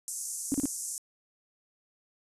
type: band-pass noise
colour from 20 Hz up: pink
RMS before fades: -37 dBFS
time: 0.08-0.98 s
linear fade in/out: 0 ms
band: 6200 to 11000 Hz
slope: 48 dB/octave
type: tone bursts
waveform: sine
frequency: 277.2 Hz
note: C#4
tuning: in tune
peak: -24 dBFS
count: 3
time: 0.52-0.656 s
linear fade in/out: 0 ms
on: 22 ms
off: 35 ms
effects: resampled to 32000 Hz